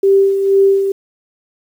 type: tone with tremolo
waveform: sine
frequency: 392 Hz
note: G4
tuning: in tune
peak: -6 dBFS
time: 0.03-0.92 s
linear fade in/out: 5 ms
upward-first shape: sine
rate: 2.1 Hz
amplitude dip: 55%
effects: 7-bit